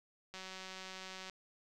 click train, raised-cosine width 0.2 ms, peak -30 dBFS, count 181, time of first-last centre 0.34-1.297 s, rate 188 Hz, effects none

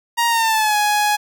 sawtooth tone with pitch glide, 938 to 835.7 Hz, A#5 to G#5, +11 to +11 cents, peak -11 dBFS, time 0.17-1.17 s, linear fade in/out 20 ms, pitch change -200 cents, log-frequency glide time 0.28-0.76 s, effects none

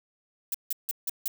violet noise bursts, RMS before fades -29 dBFS, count 5, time 0.52-1.28 s, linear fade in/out 2 ms, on 24 ms, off 160 ms, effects none

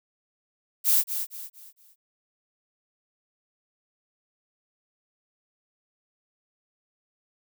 violet noise with echo, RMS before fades -20 dBFS, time 0.84-1.04 s, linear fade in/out 50 ms, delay 230 ms, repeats 4, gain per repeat -9 dB, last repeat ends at 1.96 s, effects none

